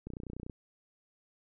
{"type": "click train", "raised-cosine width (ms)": 3, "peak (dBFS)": -28, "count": 14, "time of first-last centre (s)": [0.07, 0.498], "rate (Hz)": 30.4, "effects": []}